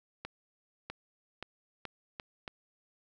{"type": "accelerating click train", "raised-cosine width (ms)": 0.3, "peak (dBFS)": -23, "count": 6, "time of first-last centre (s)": [0.25, 2.478], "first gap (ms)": 650, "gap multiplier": 0.81, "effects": []}